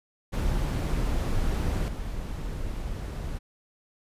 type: noise with level steps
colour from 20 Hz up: brown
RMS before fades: -26 / -33 dBFS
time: 0.32-3.39 s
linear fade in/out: 20 ms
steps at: 1.88 s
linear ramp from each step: 2 ms
effects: resampled to 32000 Hz